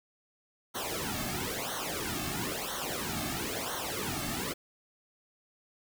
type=noise with flanger; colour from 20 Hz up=pink; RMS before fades=-35 dBFS; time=0.74-4.54 s; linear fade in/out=20 ms; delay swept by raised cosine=0.4 to 2.1 ms; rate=1 Hz; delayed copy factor=-0.9; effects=none